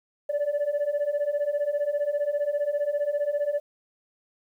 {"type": "beating tone pair", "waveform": "sine", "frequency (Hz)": [572, 587], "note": ["D5", "D5"], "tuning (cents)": [-46, -1], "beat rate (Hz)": 15, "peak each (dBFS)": [-26, -24], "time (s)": [0.29, 3.6], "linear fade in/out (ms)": 10, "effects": ["tanh soft clip ceiling -20 dBFS", "10-bit"]}